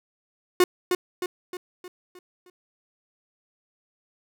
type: tone with echo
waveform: 45% pulse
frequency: 361.8 Hz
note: F#4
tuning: 39 cents flat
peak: -14 dBFS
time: 0.6-0.64 s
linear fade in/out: 2 ms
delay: 310 ms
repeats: 6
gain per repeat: -6 dB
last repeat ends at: 2.5 s
effects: none